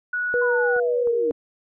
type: tone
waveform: sine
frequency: 1466 Hz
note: F#6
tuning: 16 cents flat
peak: -22 dBFS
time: 0.13-0.8 s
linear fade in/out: 5 ms
type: tone with pitch glide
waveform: sine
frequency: 485.8 to 470.9 Hz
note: B4 to A#4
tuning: -29 to +18 cents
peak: -19 dBFS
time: 0.34-1.31 s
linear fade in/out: 0 ms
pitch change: -53 cents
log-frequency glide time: 1.03-1.09 s
type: linear sweep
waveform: sine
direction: down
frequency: 1036 to 274.4 Hz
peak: -29 dBFS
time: 0.41-1.32 s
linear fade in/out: 10 ms
type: clicks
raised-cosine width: 1 ms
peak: -26 dBFS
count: 2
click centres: 0.764 / 1.073 s
effects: none